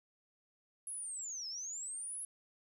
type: linear two-way sweep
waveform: sine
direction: down then up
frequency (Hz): 10820 to 5080 to 10820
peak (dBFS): -40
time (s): 0.87-2.25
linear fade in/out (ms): 2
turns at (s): 1.48
effects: 12-bit